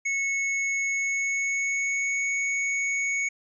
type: tone with pitch glide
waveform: square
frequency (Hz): 2200 to 2222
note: C#7 to C#7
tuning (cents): -14 to +4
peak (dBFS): -25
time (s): 0.05-3.29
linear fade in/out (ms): 10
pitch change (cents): +18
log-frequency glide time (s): 0.92-2.3
effects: resampled to 22050 Hz